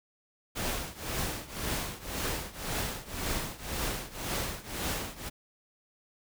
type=noise with tremolo; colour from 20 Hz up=pink; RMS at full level=-31 dBFS; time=0.55-5.3 s; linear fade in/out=20 ms; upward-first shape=triangle; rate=1.9 Hz; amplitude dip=90%; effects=none